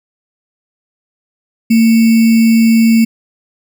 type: tone with sample-and-hold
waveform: sine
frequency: 226.7 Hz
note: A#3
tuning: 48 cents flat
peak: -5 dBFS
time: 1.7-3.05 s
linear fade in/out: 10 ms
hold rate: 2450 Hz
effects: none